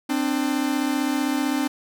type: tone pair together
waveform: 45% pulse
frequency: 261.6 / 297.2 Hz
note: C4 / D4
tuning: 0 / +21 cents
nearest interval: major second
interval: 221 cents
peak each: -24 / -24 dBFS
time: 0.09-1.68 s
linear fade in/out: 10 ms
effects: none